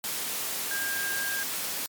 sine tone in noise, 1608 Hz, G6, 44 cents sharp, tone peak -30 dBFS, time 0.71-1.43 s, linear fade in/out 0 ms, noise white, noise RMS -32 dBFS, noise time 0.04-1.86 s, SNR -1 dB, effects high-pass 150 Hz 12 dB/octave + MP3 96 kbps

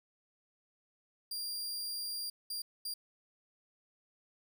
sawtooth tone bursts at uneven times, 4776 Hz, D8, 28 cents sharp, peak -34 dBFS, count 3, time 1.31-2.3 / 2.5-2.62 / 2.85-2.94 s, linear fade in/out 5 ms, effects none

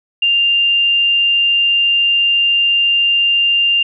sine tone, 2794 Hz, F7, in tune, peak -10 dBFS, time 0.22-3.83 s, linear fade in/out 5 ms, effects none

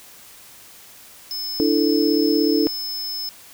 square tone, 5220 Hz, E8, 18 cents flat, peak -26 dBFS, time 1.31-3.29 s, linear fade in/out 0 ms
sine chord, D suspended second, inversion none, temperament just, 293.7 / 330.4 / 440.5 Hz, D4 / E4 / A4, 0 / +4 / +2 cents, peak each -19 / -20 / -21 dBFS, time 1.6-2.67 s, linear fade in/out 0 ms
effects white hiss -45 dBFS RMS until 3.53 s

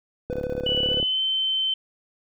click train, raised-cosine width 2 ms, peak -17 dBFS, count 27, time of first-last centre 0.3-1.028 s, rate 35.7 Hz
triangle tone with tremolo, 501 Hz, B4, 25 cents sharp, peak -24 dBFS, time 0.3-1 s, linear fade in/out 5 ms, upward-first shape square, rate 15 Hz, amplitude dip 60%
sine tone with pitch glide, 2960 to 3084 Hz, F#7 to G7, 0 to -29 cents, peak -21 dBFS, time 0.66-1.74 s, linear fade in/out 5 ms, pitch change +71 cents, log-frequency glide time 0.84-1.21 s
effects none

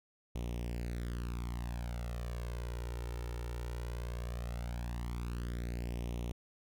sawtooth tone with flanger, 59.3 Hz, A#1, 30 cents sharp, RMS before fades -39 dBFS, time 0.35-6.32 s, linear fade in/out 5 ms, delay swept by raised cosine 0.32 to 2.22 ms, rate 0.17 Hz, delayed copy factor +0.75, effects none

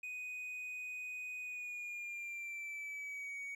triangle tone with pitch glide, 2492 to 2246 Hz, D#7 to C#7, +2 to +22 cents, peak -40 dBFS, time 0.03-3.55 s, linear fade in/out 5 ms, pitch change -180 cents, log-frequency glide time 1.4-3.37 s, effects 13-bit

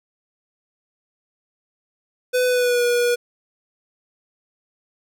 square tone with pitch glide, 501 to 482.8 Hz, B4 to B4, +25 to -39 cents, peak -17 dBFS, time 2.33-3.16 s, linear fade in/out 20 ms, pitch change -64 cents, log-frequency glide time 2.46-2.83 s, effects none

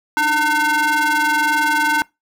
square ring-modulated tone, 305.2 Hz, D#4, 33 cents flat, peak -12 dBFS, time 0.17-2.02 s, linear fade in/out 0 ms, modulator 1210 Hz, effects noise-tail reverb RT60 0.2 s tail -23 dB re dry

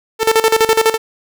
sawtooth tone with tremolo, 445.1 Hz, A4, 20 cents sharp, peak -4 dBFS, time 0.19-0.98 s, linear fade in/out 50 ms, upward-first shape square, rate 12 Hz, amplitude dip 80%, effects none

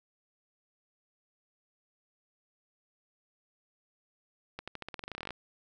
accelerating click train, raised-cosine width 0.3 ms, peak -23 dBFS, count 18, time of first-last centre 4.59-5.307 s, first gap 86 ms, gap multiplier 0.9, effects none

